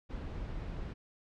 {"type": "noise", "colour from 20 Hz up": "brown", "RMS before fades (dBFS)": -40, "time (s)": [0.09, 0.94], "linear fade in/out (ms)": 20, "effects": ["low-pass 4000 Hz 12 dB/octave"]}